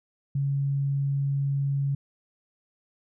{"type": "tone", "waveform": "sine", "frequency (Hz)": 139.3, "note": "C#3", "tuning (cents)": 9, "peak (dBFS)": -23, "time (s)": [0.35, 1.95], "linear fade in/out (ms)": 5, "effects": []}